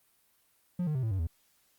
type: tone with pitch steps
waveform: triangle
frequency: 177.9 / 152.21 / 130.23 / 111.42 / 95.33 / 81.57 Hz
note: F3 / D#3 / C3 / A2 / G2 / E2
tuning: +32 / -38 / -8 / +22 / -48 / -18 cents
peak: -26 dBFS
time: 0.79-1.27 s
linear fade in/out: 5 ms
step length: 80 ms
effects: white hiss -69 dBFS RMS until 1.78 s + Opus 32 kbps